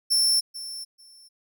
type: tone with echo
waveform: sawtooth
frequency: 5380 Hz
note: E8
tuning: 34 cents sharp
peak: -16 dBFS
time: 0.1-0.41 s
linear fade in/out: 20 ms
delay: 440 ms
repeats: 2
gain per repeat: -15 dB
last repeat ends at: 1.29 s
effects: none